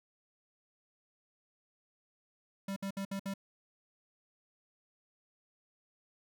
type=tone bursts; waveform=square; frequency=196 Hz; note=G3; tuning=in tune; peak=-36 dBFS; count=5; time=2.68-3.339 s; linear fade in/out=5 ms; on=83 ms; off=61 ms; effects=none